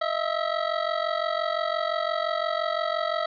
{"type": "ring-modulated tone", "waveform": "25% pulse", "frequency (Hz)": 648, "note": "E5", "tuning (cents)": -30, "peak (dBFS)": -18, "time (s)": [0.01, 3.26], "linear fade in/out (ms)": 5, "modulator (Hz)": 22.9, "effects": ["resampled to 11025 Hz", "9-bit"]}